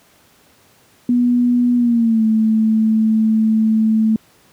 sine tone with pitch glide, 243.8 to 219.7 Hz, B3 to A3, -22 to -2 cents, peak -11 dBFS, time 1.09-4.16 s, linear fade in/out 2 ms, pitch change -180 cents, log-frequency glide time 1.76-2.24 s, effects pink hiss -52 dBFS RMS until 4.52 s + high-pass 100 Hz 12 dB/octave

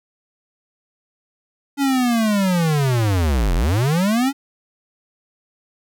square linear two-way sweep, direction down then up, 284.4 to 38.89 to 284.4 Hz, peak -16 dBFS, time 1.77-4.33 s, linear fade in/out 50 ms, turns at 3.55 s, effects none

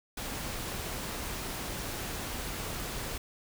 pink noise, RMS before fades -37 dBFS, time 0.17-3.18 s, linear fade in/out 5 ms, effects none

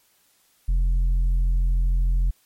sine tone with tanh clipping, 43.3 Hz, F1, 14 cents flat, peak -18 dBFS, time 0.68-2.31 s, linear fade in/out 10 ms, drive 4 dB, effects white hiss -62 dBFS RMS until 2.45 s + MP3 64 kbps

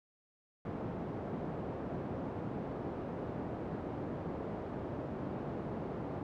pink band-pass noise, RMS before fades -40 dBFS, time 0.65-6.23 s, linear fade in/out 2 ms, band 120 to 680 Hz, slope 12 dB/octave, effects none

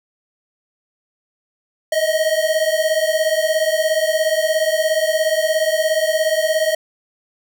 square beating tone pair, 622 / 639 Hz, D#5 / D#5, -1 / +46 cents, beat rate 17 Hz, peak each -19 dBFS, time 1.92-6.75 s, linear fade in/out 5 ms, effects none

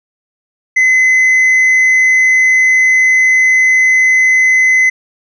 sine tone with tanh clipping, 2037 Hz, C7, 47 cents flat, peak -7 dBFS, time 0.76-4.9 s, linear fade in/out 10 ms, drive 3 dB, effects none

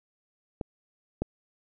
clicks, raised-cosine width 2 ms, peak -18 / -14 dBFS, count 2, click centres 0.612 / 1.22 s, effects none

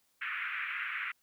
white band-pass noise, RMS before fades -37 dBFS, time 0.21-1.12 s, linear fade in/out 10 ms, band 1300 to 2500 Hz, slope 48 dB/octave, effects white hiss -73 dBFS RMS until 1.22 s

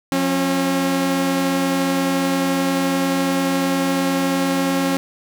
sawtooth tone pair together, 177.1 / 271.4 Hz, F3 / C#4, +24 / -36 cents, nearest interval perfect fifth, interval 740 cents, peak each -20 / -14 dBFS, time 0.12-4.97 s, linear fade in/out 0 ms, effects none

